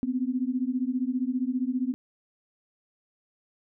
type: beating tone pair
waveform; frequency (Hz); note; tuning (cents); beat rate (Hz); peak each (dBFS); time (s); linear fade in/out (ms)
sine; 246.9 / 261.9; B3 / C4; 0 / +2; 15; -28; 0.03-1.94; 0
effects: none